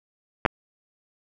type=clicks; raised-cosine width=0.5 ms; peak=-4 dBFS; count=2; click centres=0.452 / 0.461 s; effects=none